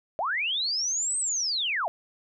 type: linear two-way sweep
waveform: sine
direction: up then down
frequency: 587.3 to 8372 to 587.3 Hz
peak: -25 dBFS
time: 0.19-1.88 s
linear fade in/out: 0 ms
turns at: 1.18 s
effects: none